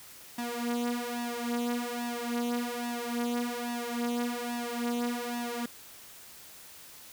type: tone with flanger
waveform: sawtooth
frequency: 239.5 Hz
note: A#3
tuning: 47 cents sharp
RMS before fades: -33 dBFS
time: 0.38-5.66 s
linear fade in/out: 5 ms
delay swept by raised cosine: 1.1 to 4.5 ms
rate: 1.2 Hz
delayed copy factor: +0.85
effects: white hiss -50 dBFS RMS until 7.12 s